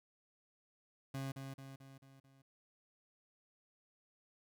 30% pulse tone with echo, 135.3 Hz, C#3, 42 cents flat, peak -37 dBFS, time 1.14-1.32 s, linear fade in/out 5 ms, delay 220 ms, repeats 5, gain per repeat -5 dB, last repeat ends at 2.42 s, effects none

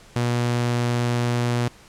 sawtooth tone, 120.6 Hz, B2, 41 cents flat, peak -16 dBFS, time 0.16-1.68 s, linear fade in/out 0 ms, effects pink hiss -49 dBFS RMS until 1.88 s + low-pass 9000 Hz 12 dB/octave

